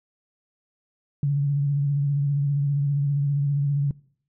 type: tone with vibrato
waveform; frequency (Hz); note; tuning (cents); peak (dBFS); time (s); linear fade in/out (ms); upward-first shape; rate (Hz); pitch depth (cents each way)
sine; 142.2; C#3; +45; -19; 1.23-3.91; 2; sine; 15; 35
effects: noise-tail reverb RT60 0.6 s tail -23 dB re dry